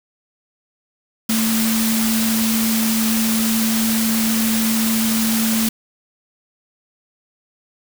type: tone in noise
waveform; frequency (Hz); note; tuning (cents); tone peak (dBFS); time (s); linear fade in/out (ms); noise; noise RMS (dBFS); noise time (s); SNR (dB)
sine; 223.3; A3; +26; -17; 1.29-5.69; 5; white; -22; 1.29-5.69; +2
effects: none